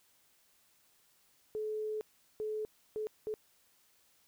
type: tone bursts at uneven times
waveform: sine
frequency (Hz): 430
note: A4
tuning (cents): -40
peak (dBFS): -34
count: 4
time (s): 1.55-2.01 / 2.4-2.65 / 2.96-3.07 / 3.27-3.34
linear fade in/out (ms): 0
effects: white hiss -69 dBFS RMS until 4.27 s